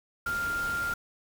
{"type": "tone in noise", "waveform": "sine", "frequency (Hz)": 1396.9, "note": "F6", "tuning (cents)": 0, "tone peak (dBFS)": -28, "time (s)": [0.26, 0.94], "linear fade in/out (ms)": 5, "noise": "pink", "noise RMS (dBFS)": -40, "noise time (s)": [0.26, 0.94], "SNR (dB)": 9, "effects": []}